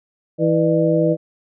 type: harmonic tone with a mistuned harmonic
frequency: 163.2 Hz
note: E3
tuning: 17 cents flat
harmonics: 1 / 2 / 3 / 4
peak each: -19 / -19 / -19 / -19 dBFS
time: 0.38-1.17 s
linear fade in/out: 50 ms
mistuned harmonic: 4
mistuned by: -140 cents
effects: none